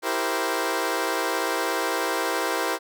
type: chord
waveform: 15% pulse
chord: C dominant seventh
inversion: first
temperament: equal with one note detuned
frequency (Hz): 329.6 / 389.5 / 466.2 / 523.3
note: E4 / G4 / Bb4 / C5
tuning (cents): 0 / -11 / 0 / 0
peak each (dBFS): -23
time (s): 0.02-2.79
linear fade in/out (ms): 50
effects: none